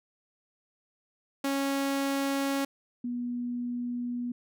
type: tone pair in turn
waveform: sawtooth / sine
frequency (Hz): 275.7 / 243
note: C#4 / B3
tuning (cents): -9 / -28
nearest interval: major second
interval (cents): 219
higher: first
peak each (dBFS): -23 / -30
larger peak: first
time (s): 1.44-2.65 / 3.04-4.32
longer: second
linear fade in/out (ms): 5
effects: none